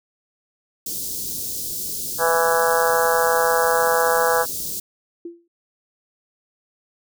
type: band-stop noise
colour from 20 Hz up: white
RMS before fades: -28 dBFS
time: 0.86-4.8 s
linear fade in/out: 5 ms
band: 440 to 4600 Hz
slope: 24 dB/octave
type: harmonic tone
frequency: 165.9 Hz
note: E3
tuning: 11 cents sharp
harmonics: 3 / 4 / 5 / 6 / 7 / 8 / 9 / 10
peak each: -20 / -25 / -23 / -26 / -26 / -27 / -27 / -27 dBFS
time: 2.18-4.46 s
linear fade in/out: 50 ms
type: tone with exponential decay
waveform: sine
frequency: 341.3 Hz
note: F4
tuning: 40 cents flat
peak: -27 dBFS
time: 5.25-5.48 s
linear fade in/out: 5 ms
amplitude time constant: 48 ms
effects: none